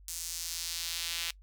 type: tone with high-pass filter sweep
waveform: sawtooth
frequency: 168.6 Hz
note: E3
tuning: 39 cents sharp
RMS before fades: -37 dBFS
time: 0.08-1.31 s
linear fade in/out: 0 ms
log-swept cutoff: 7000 to 3000 Hz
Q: 1.4
effects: noise-tail reverb RT60 0.1 s tail -22 dB re dry + added 48 Hz sine -52 dBFS peak until 1.42 s